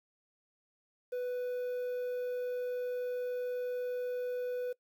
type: tone with quantisation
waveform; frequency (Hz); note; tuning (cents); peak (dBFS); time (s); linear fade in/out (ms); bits
triangle; 496.2; B4; +8; -31; 1.12-4.73; 10; 10
effects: noise-tail reverb RT60 0.1 s tail -22 dB re dry